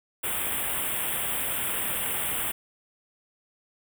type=band-stop noise; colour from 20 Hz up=white; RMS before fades=-29 dBFS; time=0.23-2.52 s; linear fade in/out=10 ms; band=3500 to 8000 Hz; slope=96 dB/octave; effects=none